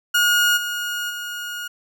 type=tone with level steps; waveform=30% pulse; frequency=1436 Hz; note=F6; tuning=48 cents sharp; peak=-12 / -21 / -25 dBFS; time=0.14-1.68 s; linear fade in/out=10 ms; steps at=0.56 / 1.09 s; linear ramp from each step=20 ms; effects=none